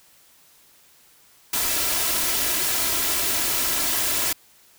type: noise with comb filter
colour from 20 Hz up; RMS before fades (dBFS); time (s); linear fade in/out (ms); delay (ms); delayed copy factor
white; -23; 1.53-4.33; 5; 3; +0.5
effects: white hiss -55 dBFS RMS until 4.78 s